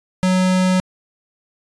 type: tone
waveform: square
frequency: 185 Hz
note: F#3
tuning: in tune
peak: -14 dBFS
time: 0.23-0.8 s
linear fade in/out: 0 ms
effects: resampled to 22050 Hz